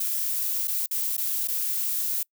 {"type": "noise with dropouts", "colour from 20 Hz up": "violet", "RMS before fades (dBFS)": -27, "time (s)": [0, 2.23], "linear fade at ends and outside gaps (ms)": 5, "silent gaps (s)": [[0.674, 0.679], [0.862, 0.91], [1.168, 1.178], [1.475, 1.483]], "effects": ["noise-tail reverb RT60 0.1 s tail -26 dB re dry"]}